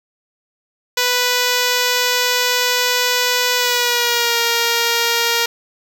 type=tone with pitch glide; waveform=5% pulse; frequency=493.9 to 467.5 Hz; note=B4 to A#4; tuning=0 to +5 cents; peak=-3 dBFS; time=0.97-5.46 s; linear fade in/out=5 ms; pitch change=-95 cents; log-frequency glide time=3.57-4.38 s; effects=none